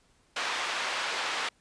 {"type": "band-pass noise", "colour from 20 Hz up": "pink", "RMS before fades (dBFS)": -32, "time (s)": [0.36, 1.49], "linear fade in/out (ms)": 5, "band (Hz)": [890, 4100], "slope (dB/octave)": 12, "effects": ["pink hiss -66 dBFS RMS until 1.6 s", "resampled to 22050 Hz"]}